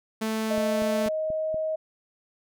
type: tone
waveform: sawtooth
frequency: 220 Hz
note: A3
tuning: in tune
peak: -22 dBFS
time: 0.21-1.09 s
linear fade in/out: 10 ms
type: tone with pitch glide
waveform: sine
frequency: 626 to 630.4 Hz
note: D#5 to D#5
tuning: +10 to +23 cents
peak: -25 dBFS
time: 0.5-1.76 s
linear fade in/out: 10 ms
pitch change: +13 cents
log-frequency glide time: 1.05-1.64 s
type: click train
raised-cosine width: 3 ms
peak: -27 dBFS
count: 5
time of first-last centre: 0.58-1.544 s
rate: 4.15 Hz
effects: none